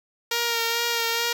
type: tone with vibrato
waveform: 5% pulse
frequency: 466.2 Hz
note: A#4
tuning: in tune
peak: -11 dBFS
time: 0.31-1.33 s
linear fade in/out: 5 ms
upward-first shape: sine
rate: 2.3 Hz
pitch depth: 22 cents each way
effects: none